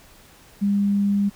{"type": "tone", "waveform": "sine", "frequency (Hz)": 201.3, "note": "G3", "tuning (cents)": 46, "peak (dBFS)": -17, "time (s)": [0.61, 1.3], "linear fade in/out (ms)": 20, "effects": ["pink hiss -50 dBFS RMS until 1.35 s"]}